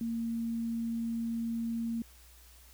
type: tone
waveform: sine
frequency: 230.1 Hz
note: A#3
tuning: 22 cents flat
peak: -31 dBFS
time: 0.01-2.02 s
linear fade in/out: 2 ms
effects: added 60 Hz sine -56 dBFS peak until 2.73 s + white hiss -59 dBFS RMS until 2.73 s